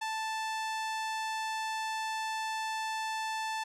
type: tone with low-pass filter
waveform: sawtooth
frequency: 880 Hz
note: A5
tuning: in tune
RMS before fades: -35 dBFS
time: 0.01-3.64 s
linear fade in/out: 10 ms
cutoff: 8300 Hz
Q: 0.69
effects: none